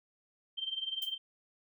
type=tone with tremolo; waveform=sine; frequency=3136 Hz; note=G7; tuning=in tune; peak=-31 dBFS; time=0.57-1.18 s; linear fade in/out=20 ms; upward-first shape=sine; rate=20 Hz; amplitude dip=80%
type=noise with exponential decay; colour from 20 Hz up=violet; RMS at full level=-40 dBFS; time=1.02-1.15 s; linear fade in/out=1 ms; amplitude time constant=28 ms
effects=none